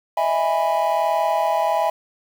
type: chord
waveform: triangle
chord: E major seventh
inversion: third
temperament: just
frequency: 618.1 / 659.3 / 824.1 / 988.9 Hz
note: D#5 / E5 / G#5 / B5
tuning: -12 / 0 / -14 / +2 cents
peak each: -24 / -19 / -19 / -22 dBFS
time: 0.17-1.9 s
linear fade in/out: 5 ms
effects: tanh soft clip ceiling -7 dBFS + 7-bit